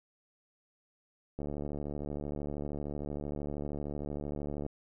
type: click train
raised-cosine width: 2 ms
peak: -25 dBFS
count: 240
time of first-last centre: 1.39-4.664 s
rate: 73 Hz
effects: none